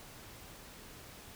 silence, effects pink hiss -52 dBFS RMS until 1.35 s

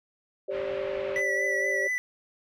sine chord, G suspended fourth, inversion none, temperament equal with one note detuned, 392 / 536.7 / 587.3 Hz, G4 / C5 / D5, 0 / +44 / 0 cents, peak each -33 dBFS, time 0.48-1.88 s, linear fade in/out 10 ms
white low-pass noise, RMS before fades -42 dBFS, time 0.5-1.23 s, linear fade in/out 50 ms, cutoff 2600 Hz, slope 24 dB/octave
triangle tone with vibrato, 1970 Hz, B6, 5 cents flat, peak -24 dBFS, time 1.16-1.98 s, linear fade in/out 0 ms, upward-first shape triangle, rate 4.3 Hz, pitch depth 34 cents each way
effects none

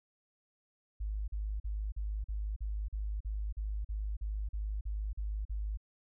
sine tone bursts, 51.91 Hz, G#1, in tune, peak -33 dBFS, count 15, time 1-5.774 s, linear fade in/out 10 ms, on 280 ms, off 41 ms, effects none

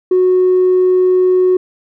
triangle tone with tanh clipping, 367.6 Hz, F#4, 11 cents flat, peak -8 dBFS, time 0.11-1.57 s, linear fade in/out 5 ms, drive 5 dB, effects none

